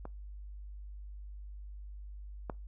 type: clicks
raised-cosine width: 1 ms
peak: -28 / -22 dBFS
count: 2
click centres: 0.054 / 2.498 s
effects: noise-tail reverb RT60 0.2 s tail -23 dB re dry + added 50 Hz sine -43 dBFS peak until 2.67 s